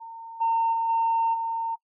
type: tone with level steps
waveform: sine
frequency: 912 Hz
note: A#5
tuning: 38 cents flat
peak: -37 / -19 / -22 / -19 / -25 dBFS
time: 0-1.76 s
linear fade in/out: 20 ms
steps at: 0.4 / 0.72 / 0.88 / 1.33 s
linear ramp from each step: 20 ms
effects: noise-tail reverb RT60 0.1 s tail -24 dB re dry + tanh soft clip ceiling -16 dBFS